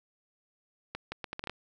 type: accelerating click train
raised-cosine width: 0.3 ms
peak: -20 dBFS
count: 8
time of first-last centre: 0.95-1.496 s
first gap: 170 ms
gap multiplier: 0.72
effects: none